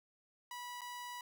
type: tone with dropouts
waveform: sawtooth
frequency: 978 Hz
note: B5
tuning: 17 cents flat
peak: -40 dBFS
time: 0.51-1.21 s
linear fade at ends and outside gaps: 2 ms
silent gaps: 0.809-0.816 s
effects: none